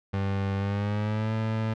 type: tone with pitch glide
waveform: 30% pulse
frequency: 98 to 110.64 Hz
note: G2 to A2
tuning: 0 to +10 cents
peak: -23 dBFS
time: 0.13-1.74 s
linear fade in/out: 10 ms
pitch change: +210 cents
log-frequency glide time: 0.56-1.33 s
effects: low-pass 3000 Hz 12 dB/octave